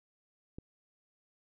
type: click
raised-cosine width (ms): 3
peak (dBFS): -30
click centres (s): 0.585
effects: none